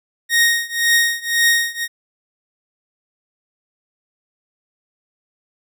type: tone with tremolo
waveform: sawtooth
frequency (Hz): 1864.7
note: A#6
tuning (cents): 0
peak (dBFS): -7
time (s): 0.29-1.88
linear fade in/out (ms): 50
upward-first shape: triangle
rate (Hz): 1.9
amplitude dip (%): 95
effects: none